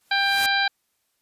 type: noise with exponential growth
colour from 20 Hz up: white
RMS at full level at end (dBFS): -27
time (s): 0.01-0.46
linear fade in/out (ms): 1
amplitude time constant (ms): 96
type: harmonic tone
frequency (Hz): 792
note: G5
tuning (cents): +18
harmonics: 1 / 2 / 3 / 4 / 5 / 6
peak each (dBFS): -25 / -22 / -28 / -31 / -26 / -33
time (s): 0.11-0.68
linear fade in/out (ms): 5
effects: white hiss -72 dBFS RMS until 1.21 s + resampled to 32000 Hz